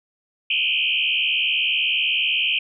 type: tone with frequency modulation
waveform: sine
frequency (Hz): 2784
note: F7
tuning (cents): -6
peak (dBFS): -18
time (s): 0.5-2.59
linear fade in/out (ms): 5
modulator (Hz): 76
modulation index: 4.8
effects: none